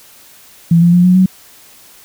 sine tone with pitch steps, 168.1 / 172.53 / 177.07 / 181.73 / 186.52 Hz, E3 / F3 / F3 / F#3 / F#3, +34 / -21 / +24 / -31 / +14 cents, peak -5 dBFS, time 0.71-1.26 s, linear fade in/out 5 ms, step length 110 ms, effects white hiss -42 dBFS RMS until 2.04 s

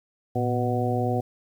harmonic tone with a mistuned harmonic, 123.47 Hz, B2, in tune, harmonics 1 / 2 / 3 / 4 / 5 / 6, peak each -26 / -29 / -31 / -30 / -34 / -29 dBFS, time 0.35-1.21 s, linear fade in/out 10 ms, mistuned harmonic 1, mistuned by -120 cents, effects 9-bit

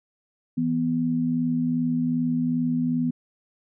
sine tone pair together, 164.34 / 246.9 Hz, E3 / B3, -5 / 0 cents, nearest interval perfect fifth, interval 705 cents, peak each -27 / -22 dBFS, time 0.57-3.11 s, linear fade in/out 10 ms, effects none

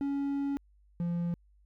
triangle tone pair in turn, 280 / 172.14 Hz, C#4 / F3, +18 / -25 cents, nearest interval minor sixth, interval 843 cents, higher first, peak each -27 dBFS, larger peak neither, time 0.01-0.57 / 1-1.34 s, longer first, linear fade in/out 0 ms, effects added 50 Hz sine -60 dBFS peak until 1.65 s

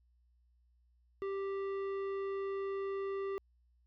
triangle tone with tanh clipping, 392 Hz, G4, in tune, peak -37 dBFS, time 1.22-3.38 s, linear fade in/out 0 ms, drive 16 dB, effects added 60 Hz sine -67 dBFS peak until 3.86 s

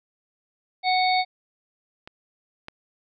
harmonic tone, 740 Hz, F#5, in tune, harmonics 1 / 3 / 5 / 6, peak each -20 / -26 / -30 / -29 dBFS, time 0.83-1.25 s, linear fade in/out 50 ms
clicks, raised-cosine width 0.3 ms, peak -24 / -20 dBFS, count 2, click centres 2.075 / 2.684 s
effects none

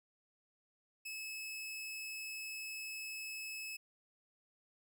sawtooth tone, 2592 Hz, E7, 30 cents flat, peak -39 dBFS, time 1.05-3.77 s, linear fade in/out 10 ms, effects none

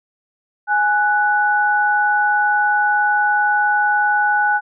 sine tone pair together, 832.3 / 1483 Hz, G#5 / F#6, +4 / +4 cents, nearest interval minor seventh, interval 1000 cents, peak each -16 dBFS, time 0.67-4.61 s, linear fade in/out 50 ms, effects none

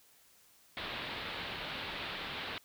white low-pass noise, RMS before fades -41 dBFS, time 0.77-2.58 s, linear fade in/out 0 ms, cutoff 4000 Hz, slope 48 dB/octave, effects white hiss -64 dBFS RMS until 2.64 s

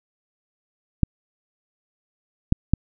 clicks, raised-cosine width 5 ms, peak -3 dBFS, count 3, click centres 1.033 / 2.524 / 2.736 s, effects none

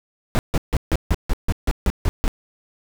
brown noise bursts, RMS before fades -17 dBFS, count 11, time 0.35-2.279 s, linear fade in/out 0 ms, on 39 ms, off 150 ms, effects none

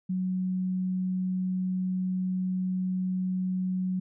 sine tone, 185 Hz, F#3, in tune, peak -26 dBFS, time 0.09-4 s, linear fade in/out 10 ms, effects none

